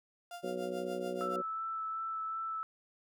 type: tone with tremolo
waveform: 35% pulse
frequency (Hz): 698.5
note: F5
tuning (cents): 0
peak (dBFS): -39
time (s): 0.31-1.36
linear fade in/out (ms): 2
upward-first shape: triangle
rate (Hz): 6.9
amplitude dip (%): 90
type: harmonic tone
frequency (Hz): 61.74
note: B1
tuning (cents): 0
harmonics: 3 / 4 / 5 / 6 / 7 / 8 / 9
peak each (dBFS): -45 / -45 / -51 / -39 / -51 / -43 / -40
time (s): 0.43-1.42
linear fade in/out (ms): 10
type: tone with vibrato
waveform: sine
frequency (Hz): 1318.5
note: E6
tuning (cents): 0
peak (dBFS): -35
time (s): 1.21-2.63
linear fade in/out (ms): 0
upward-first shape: sine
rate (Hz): 2.7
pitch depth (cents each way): 11
effects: none